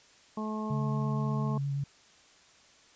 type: harmonic tone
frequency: 215.6 Hz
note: A3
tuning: 35 cents flat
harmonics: 1 / 2 / 3 / 4 / 5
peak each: -33 / -41 / -44 / -43 / -40 dBFS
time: 0.37-1.58 s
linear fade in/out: 5 ms
type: tone with vibrato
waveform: sine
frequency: 140 Hz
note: C#3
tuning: 18 cents sharp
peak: -29 dBFS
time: 0.7-1.84 s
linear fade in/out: 5 ms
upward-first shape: triangle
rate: 8.5 Hz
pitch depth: 21 cents each way
effects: white hiss -59 dBFS RMS until 2.95 s + resampled to 16000 Hz